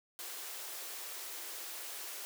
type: high-pass noise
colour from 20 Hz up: white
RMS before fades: -44 dBFS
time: 0.19-2.25 s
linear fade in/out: 0 ms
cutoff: 310 Hz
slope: 96 dB/octave
effects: none